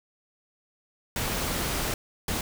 pink noise bursts at uneven times, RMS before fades -29 dBFS, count 2, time 1.16-1.94 / 2.28-2.41 s, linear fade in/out 2 ms, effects none

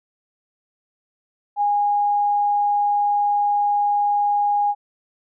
sine tone, 821 Hz, G#5, 20 cents flat, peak -16 dBFS, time 1.56-4.75 s, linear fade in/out 50 ms, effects none

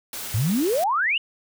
white noise, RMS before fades -33 dBFS, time 0.13-0.84 s, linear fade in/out 2 ms
sine exponential sweep, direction up, 98 to 2988 Hz, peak -19 dBFS, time 0.34-1.18 s, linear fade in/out 5 ms
effects none

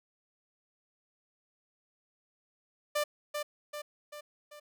sawtooth tone with echo, 593 Hz, D5, 17 cents sharp, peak -24 dBFS, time 2.95-3.04 s, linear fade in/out 10 ms, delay 390 ms, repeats 4, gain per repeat -5 dB, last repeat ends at 4.6 s, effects none

